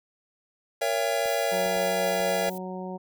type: chord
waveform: square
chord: A# diminished seventh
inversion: none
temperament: just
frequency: 466.2 / 559.4 / 671.3 / 805.5 Hz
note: A#4 / C#5 / E5 / G5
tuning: 0 / +16 / +31 / +47 cents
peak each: -32 / -29 / -29 / -33 dBFS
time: 0.81-2.5 s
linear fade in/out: 10 ms
type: noise with tremolo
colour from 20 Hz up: violet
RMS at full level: -42 dBFS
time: 1.25-2.58 s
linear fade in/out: 2 ms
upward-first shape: triangle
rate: 3.8 Hz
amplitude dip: 35%
type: clicks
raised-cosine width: 3 ms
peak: -36 dBFS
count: 5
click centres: 1.258 / 1.662 / 1.767 / 2.202 / 2.484 s
type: harmonic tone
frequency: 185 Hz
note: F#3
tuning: in tune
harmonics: 1 / 2 / 3 / 4 / 5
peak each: -35 / -38 / -40 / -41 / -42 dBFS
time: 1.51-2.98 s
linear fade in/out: 20 ms
effects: none